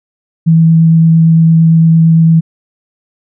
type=tone with vibrato; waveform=sine; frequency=163.2 Hz; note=E3; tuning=17 cents flat; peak=-3 dBFS; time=0.46-2.41 s; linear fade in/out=20 ms; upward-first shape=triangle; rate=8.8 Hz; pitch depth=10 cents each way; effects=none